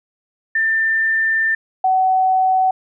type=tone pair in turn; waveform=sine; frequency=1789 / 752.6 Hz; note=A6 / F#5; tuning=+28 / +29 cents; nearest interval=octave + minor third; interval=1499 cents; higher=first; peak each=-14 / -12 dBFS; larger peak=second; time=0.55-1.55 / 1.84-2.71 s; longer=first; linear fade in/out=5 ms; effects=none

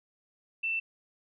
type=tone; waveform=sine; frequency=2673 Hz; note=E7; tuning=23 cents sharp; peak=-28 dBFS; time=0.63-0.8 s; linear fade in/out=10 ms; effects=none

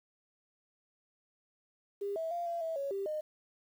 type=tone with pitch steps; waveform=sine; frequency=402.3 / 651 / 692 / 682 / 651 / 556 / 393.5 / 613 Hz; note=G4 / E5 / F5 / F5 / E5 / C#5 / G4 / D#5; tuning=+45 / -22 / -16 / -41 / -22 / +5 / +7 / -26 cents; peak=-33 dBFS; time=2.01-3.21 s; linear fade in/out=10 ms; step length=150 ms; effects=10-bit

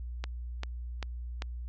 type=click train; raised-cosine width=0.2 ms; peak=-18 dBFS; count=4; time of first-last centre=0.24-1.421 s; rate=2.54 Hz; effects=added 60 Hz sine -36 dBFS peak until 1.68 s + low-pass 5000 Hz 12 dB/octave

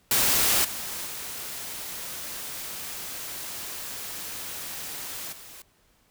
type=noise with level steps; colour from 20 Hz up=white; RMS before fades=-22 / -34 / -36 / -45 dBFS; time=0.11-5.62 s; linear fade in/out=2 ms; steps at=0.64 / 1.06 / 5.32 s; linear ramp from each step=10 ms; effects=pink hiss -64 dBFS RMS until 6.1 s

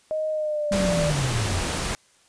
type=tone with pitch glide; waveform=sine; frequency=622.3 to 587.4 Hz; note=D#5 to D5; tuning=0 to 0 cents; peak=-23 dBFS; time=0.11-1.1 s; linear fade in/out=0 ms; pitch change=-100 cents; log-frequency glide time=0.3-0.75 s
type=linear sweep; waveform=sine; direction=down; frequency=203.7 to 82.4 Hz; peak=-23 dBFS; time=0.71-1.61 s; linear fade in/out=5 ms
type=noise; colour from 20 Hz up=pink; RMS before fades=-27 dBFS; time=0.72-1.95 s; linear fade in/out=0 ms
effects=white hiss -59 dBFS RMS until 2.28 s + resampled to 22050 Hz

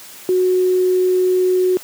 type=tone with quantisation; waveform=sine; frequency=367.5 Hz; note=F#4; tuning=12 cents flat; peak=-12 dBFS; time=0.29-1.77 s; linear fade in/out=0 ms; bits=7; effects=white hiss -38 dBFS RMS until 1.83 s + high-pass 150 Hz 12 dB/octave

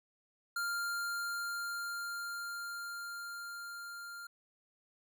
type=tone with level ramp; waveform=square; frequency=1397 Hz; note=F6; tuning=in tune; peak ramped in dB=-34 to -45 dBFS; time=0.56-4.27 s; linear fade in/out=5 ms; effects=none

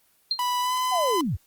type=tone with exponential decay; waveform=sine; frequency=4186 Hz; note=C8; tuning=in tune; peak=-18 dBFS; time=0.31-0.43 s; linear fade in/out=2 ms; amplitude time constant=26 ms
type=tone with pitch glide; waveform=45% pulse; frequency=987.8 to 1011.5 Hz; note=B5 to B5; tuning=0 to +41 cents; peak=-23 dBFS; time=0.39-1.21 s; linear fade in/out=2 ms; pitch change=+41 cents; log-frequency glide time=0.61-0.74 s
type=linear sweep; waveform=sine; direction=down; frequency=784 to 59 Hz; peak=-23 dBFS; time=0.91-1.37 s; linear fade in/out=20 ms
effects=white hiss -63 dBFS RMS until 1.46 s + Opus 24 kbps

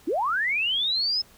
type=linear sweep; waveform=sine; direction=up; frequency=264.3 to 5230 Hz; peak=-22 dBFS; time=0.07-1.22 s; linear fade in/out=10 ms; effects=pink hiss -54 dBFS RMS until 1.37 s

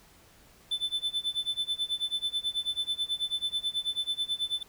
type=tone with tremolo; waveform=triangle; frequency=3520 Hz; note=A7; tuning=in tune; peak=-24 dBFS; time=0.71-4.63 s; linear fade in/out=5 ms; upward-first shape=sine; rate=9.2 Hz; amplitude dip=95%; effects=pink hiss -58 dBFS RMS until 4.68 s

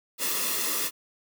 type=noise with comb filter; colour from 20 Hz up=white; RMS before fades=-28 dBFS; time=0.18-0.91 s; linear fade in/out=50 ms; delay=1.3 ms; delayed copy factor=-0.65; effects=high-pass 200 Hz 12 dB/octave

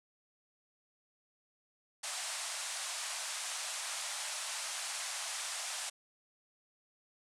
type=band-pass noise; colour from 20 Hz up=white; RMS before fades=-40 dBFS; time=2.03-5.9 s; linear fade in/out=10 ms; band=610 to 9800 Hz; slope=48 dB/octave; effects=none

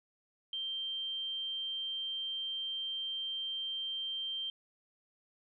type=tone; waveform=sine; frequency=3150 Hz; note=G7; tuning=8 cents sharp; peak=-35 dBFS; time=0.53-4.5 s; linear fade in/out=2 ms; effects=none

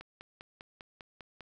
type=click train; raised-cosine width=0.3 ms; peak=-30 dBFS; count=8; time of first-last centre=0.01-1.407 s; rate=5.01 Hz; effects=none

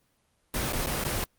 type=noise with dropouts; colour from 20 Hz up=pink; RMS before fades=-29 dBFS; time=0.54-1.24 s; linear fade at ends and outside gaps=1 ms; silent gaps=0.724-0.732 / 0.861-0.87 / 1.039-1.049 s; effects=pink hiss -70 dBFS RMS until 1.38 s + Opus 24 kbps

